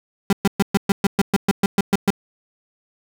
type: tone bursts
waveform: 35% pulse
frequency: 198 Hz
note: G3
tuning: 18 cents sharp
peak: -11 dBFS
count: 13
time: 0.3-2.104 s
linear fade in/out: 2 ms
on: 28 ms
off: 120 ms
effects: none